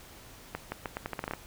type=accelerating click train; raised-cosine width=0.5 ms; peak=-18 dBFS; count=11; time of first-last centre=0.55-1.336 s; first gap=170 ms; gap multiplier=0.81; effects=pink hiss -51 dBFS RMS until 1.46 s